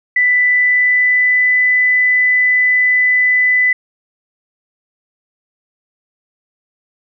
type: tone with pitch glide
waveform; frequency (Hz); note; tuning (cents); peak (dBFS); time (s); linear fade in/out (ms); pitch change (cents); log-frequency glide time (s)
sine; 1986 to 1998.7; B6 to B6; +9 to +20; -9; 0.16-3.73; 5; +11; 0.45-1.58
effects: none